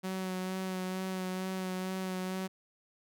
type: tone with vibrato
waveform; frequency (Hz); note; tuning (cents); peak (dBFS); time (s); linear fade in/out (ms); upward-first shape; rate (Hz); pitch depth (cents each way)
sawtooth; 186.6; F#3; +15; -30; 0.03-2.48; 20; sine; 2.2; 18
effects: none